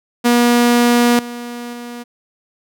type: tone with level steps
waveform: sawtooth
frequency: 240 Hz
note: B3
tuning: 49 cents flat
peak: -6 / -22 / -24 dBFS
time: 0.24-2.04 s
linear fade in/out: 20 ms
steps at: 1.19 / 1.73 s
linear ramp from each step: 2 ms
effects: none